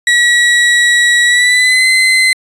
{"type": "tone with pitch glide", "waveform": "35% pulse", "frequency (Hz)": [1925, 2051], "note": ["B6", "C7"], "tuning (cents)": [-45, -35], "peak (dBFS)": -5, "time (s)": [0.07, 2.33], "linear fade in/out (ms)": 2, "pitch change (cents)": 110, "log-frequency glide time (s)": [1.24, 1.87], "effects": ["resampled to 22050 Hz"]}